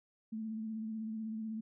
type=tone with vibrato; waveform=sine; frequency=220 Hz; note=A3; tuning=in tune; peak=-37 dBFS; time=0.32-1.61 s; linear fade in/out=10 ms; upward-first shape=sine; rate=16 Hz; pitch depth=32 cents each way; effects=none